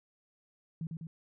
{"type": "tone with echo", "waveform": "sine", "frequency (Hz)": 162.7, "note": "E3", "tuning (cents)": -22, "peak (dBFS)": -34, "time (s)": [0.81, 0.87], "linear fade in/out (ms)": 2, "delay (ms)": 100, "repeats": 2, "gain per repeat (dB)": -3, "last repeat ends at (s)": 1.07, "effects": []}